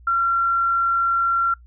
sine tone, 1368 Hz, F6, 36 cents flat, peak -16 dBFS, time 0.07-1.54 s, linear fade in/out 5 ms, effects noise-tail reverb RT60 0.1 s tail -22 dB re dry + added 60 Hz sine -44 dBFS peak until 1.66 s

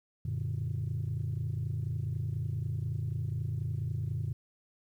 sine chord, Gb augmented, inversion none, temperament equal, 92.5 / 116.54 / 146.83 Hz, Gb2 / Bb2 / D3, 0 / 0 / 0 cents, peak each -35 / -33 / -35 dBFS, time 0.25-4.33 s, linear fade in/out 5 ms, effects tanh soft clip ceiling -26 dBFS + 11-bit

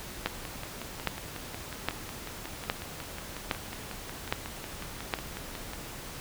two click trains, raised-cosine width 0.3 ms, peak -10 / -22 dBFS, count 7 / 31, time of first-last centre 0.26-5.138 / 0.27-5.734 s, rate 1.23 / 5.49 Hz, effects pink hiss -42 dBFS RMS until 6.2 s

